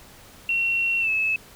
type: tone with pitch glide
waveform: sine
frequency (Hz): 2728 to 2599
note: F7 to E7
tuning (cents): -41 to -25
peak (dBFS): -20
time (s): 0.49-1.36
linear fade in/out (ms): 2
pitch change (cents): -84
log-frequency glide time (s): 1-1.1
effects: pink hiss -48 dBFS RMS until 1.55 s